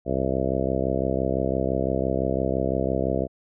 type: harmonic tone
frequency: 65.9 Hz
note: C2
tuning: 13 cents sharp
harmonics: 1 / 2 / 3 / 4 / 5 / 6 / 7 / 8 / 9 / 10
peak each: -31 / -31 / -31 / -31 / -31 / -31 / -31 / -31 / -31 / -31 dBFS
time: 0.05-3.28 s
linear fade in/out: 50 ms
effects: none